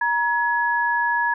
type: tone pair together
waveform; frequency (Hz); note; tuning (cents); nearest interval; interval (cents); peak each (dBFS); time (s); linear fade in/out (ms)
sine; 947 / 1687.4; A#5 / G#6; +27 / +27; minor seventh; 1000; -21; 0.01-1.34; 5
effects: none